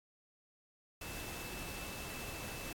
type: tone in noise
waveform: sine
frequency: 2637 Hz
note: E7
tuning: in tune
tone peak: -50 dBFS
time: 1.01-2.73 s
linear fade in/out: 5 ms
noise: pink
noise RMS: -45 dBFS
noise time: 1.01-2.73 s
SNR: -8 dB
effects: AAC 64 kbps